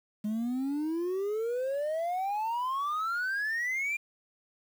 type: exponential sweep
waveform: sine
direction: up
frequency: 207.1 to 2413 Hz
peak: -26 dBFS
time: 0.24-3.97 s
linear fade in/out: 10 ms
effects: tanh soft clip ceiling -28 dBFS + 9-bit